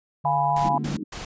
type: tone with vibrato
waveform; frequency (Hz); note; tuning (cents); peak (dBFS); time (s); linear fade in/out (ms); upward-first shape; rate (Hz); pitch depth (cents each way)
triangle; 146.83; D3; 0; -27; 0.24-0.97; 10; square; 3.7; 13
type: chord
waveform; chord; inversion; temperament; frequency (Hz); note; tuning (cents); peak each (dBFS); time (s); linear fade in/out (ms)
sine; F diminished; none; equal; 698.5 / 830.6 / 987.8; F5 / Ab5 / Cb6; 0 / 0 / 0; -25 / -23 / -24; 0.25-0.78; 2
type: noise bursts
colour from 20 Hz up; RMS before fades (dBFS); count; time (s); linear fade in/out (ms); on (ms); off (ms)
pink; -35; 3; 0.56-1.25; 5; 130; 150
type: band-pass noise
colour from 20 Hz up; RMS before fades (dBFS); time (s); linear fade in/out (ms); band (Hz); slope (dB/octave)
pink; -31; 0.64-1.04; 10; 180 to 330; 48
effects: resampled to 16000 Hz